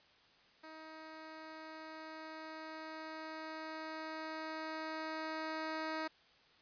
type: tone with level ramp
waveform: 10% pulse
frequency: 316 Hz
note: D#4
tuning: 27 cents sharp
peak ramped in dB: -42 to -29 dBFS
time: 0.63-6.08 s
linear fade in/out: 10 ms
effects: white hiss -66 dBFS RMS until 6.61 s + resampled to 11025 Hz